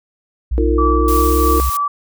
sine tone with pitch glide, 60.5 to 64.47 Hz, B1 to C2, -35 to -25 cents, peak -14 dBFS, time 0.51-1.7 s, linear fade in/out 10 ms, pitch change +110 cents, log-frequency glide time 1.14-1.25 s
sine chord, Eb suspended second, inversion none, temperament equal with one note detuned, 311.1 / 349.2 / 455.3 Hz, Eb4 / F4 / Bb4, 0 / 0 / -41 cents, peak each -19 dBFS, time 0.58-1.6 s, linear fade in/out 0 ms
sine tone with tremolo, 1156 Hz, D6, 28 cents flat, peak -14 dBFS, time 0.78-1.88 s, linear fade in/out 5 ms, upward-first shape triangle, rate 3.1 Hz, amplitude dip 50%
blue noise, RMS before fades -25 dBFS, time 1.08-1.77 s, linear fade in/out 2 ms
effects none

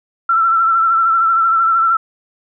sine tone with vibrato, 1341 Hz, E6, 29 cents sharp, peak -10 dBFS, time 0.29-1.97 s, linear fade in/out 5 ms, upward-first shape sine, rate 13 Hz, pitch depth 40 cents each way, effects none

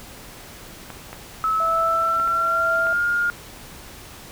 clicks, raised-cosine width 0.5 ms, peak -19 dBFS, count 5, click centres 0.903 / 1.13 / 2.199 / 2.276 / 2.869 s
sine tone with pitch glide, 1298 to 1415.5 Hz, E6 to F6, -27 to +23 cents, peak -18 dBFS, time 1.44-3.3 s, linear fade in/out 0 ms, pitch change +150 cents, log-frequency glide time 1.58-3.02 s
sine tone with tremolo, 659.3 Hz, E5, in tune, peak -23 dBFS, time 1.6-2.93 s, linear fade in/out 2 ms, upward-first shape triangle, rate 1.1 Hz, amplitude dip 85%
effects pink hiss -41 dBFS RMS until 4.31 s

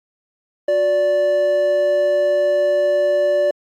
triangle tone pair together, 364.1 / 583.5 Hz, F#4 / D5, -28 / -11 cents, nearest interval minor sixth, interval 817 cents, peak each -23 / -12 dBFS, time 0.68-3.51 s, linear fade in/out 5 ms, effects AAC 64 kbps

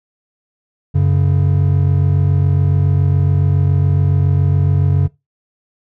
triangle tone pair together, 93.5 / 140.66 Hz, F#2 / C#3, +19 / +26 cents, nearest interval perfect fifth, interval 707 cents, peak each -11 dBFS, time 0.94-5.08 s, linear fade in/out 20 ms, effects noise-tail reverb RT60 0.2 s tail -19 dB re dry

